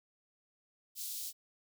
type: high-pass noise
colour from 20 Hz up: white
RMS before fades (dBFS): -41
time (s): 0.95-1.33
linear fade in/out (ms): 50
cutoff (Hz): 3700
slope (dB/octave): 24
effects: none